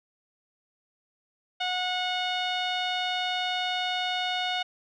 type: tone with low-pass filter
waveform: sawtooth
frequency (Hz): 730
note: F#5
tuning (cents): -24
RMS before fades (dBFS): -29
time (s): 1.6-4.63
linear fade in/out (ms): 10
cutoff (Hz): 3400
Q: 5
effects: none